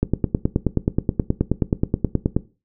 click train, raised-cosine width 3 ms, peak -4 dBFS, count 23, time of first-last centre 0.03-2.365 s, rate 9.42 Hz, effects noise-tail reverb RT60 0.3 s tail -17 dB re dry

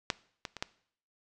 clicks, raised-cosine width 0.2 ms, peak -10 / -19 / -23 / -14 dBFS, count 4, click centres 0.102 / 0.452 / 0.567 / 0.625 s, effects noise-tail reverb RT60 0.6 s tail -20 dB re dry + resampled to 24000 Hz

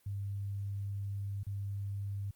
sine tone with dropouts, 99.8 Hz, G2, 32 cents sharp, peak -35 dBFS, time 0.06-2.31 s, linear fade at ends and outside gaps 5 ms, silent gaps 1.433-1.466 s, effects white hiss -69 dBFS RMS until 2.35 s + Opus 32 kbps

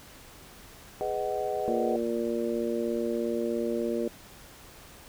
sine chord, G# minor seventh, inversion none, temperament just, 415.3 / 498.4 / 623 / 747.5 Hz, G#4 / B4 / D#5 / F#5, 0 / +16 / +2 / +17 cents, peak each -33 / -34 / -33 / -33 dBFS, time 1.01-1.96 s, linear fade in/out 0 ms
harmonic tone, 116.9 Hz, A#2, 5 cents sharp, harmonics 2 / 3 / 4 / 5, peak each -32 / -31 / -32 / -35 dBFS, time 1.68-4.08 s, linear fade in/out 0 ms
effects pink hiss -50 dBFS RMS until 5.08 s

